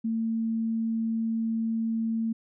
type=tone; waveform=sine; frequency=225.5 Hz; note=A3; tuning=43 cents sharp; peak=-25 dBFS; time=0.04-2.33 s; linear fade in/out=10 ms; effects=none